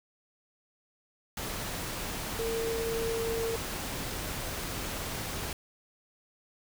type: tone in noise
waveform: sine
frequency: 455.7 Hz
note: A#4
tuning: 39 cents flat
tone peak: -30 dBFS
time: 2.39-3.56 s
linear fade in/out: 2 ms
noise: pink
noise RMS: -36 dBFS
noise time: 1.37-5.53 s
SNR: +3 dB
effects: none